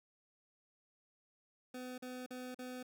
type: tone bursts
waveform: 25% pulse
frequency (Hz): 252.3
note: B3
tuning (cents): +37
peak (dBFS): -40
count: 4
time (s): 1.74-2.829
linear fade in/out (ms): 5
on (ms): 240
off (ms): 43
effects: none